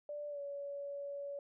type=tone with pitch glide; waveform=sine; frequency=587.3 to 566 Hz; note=D5 to C#5; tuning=0 to +36 cents; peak=-40 dBFS; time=0.09-1.39 s; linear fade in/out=2 ms; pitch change=-64 cents; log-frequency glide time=0.29-0.4 s; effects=none